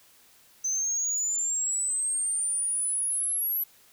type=exponential sweep; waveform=sine; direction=up; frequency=6120 to 11840 Hz; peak=-23 dBFS; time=0.64-3.64 s; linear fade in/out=10 ms; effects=tanh soft clip ceiling -24 dBFS + white hiss -58 dBFS RMS until 3.92 s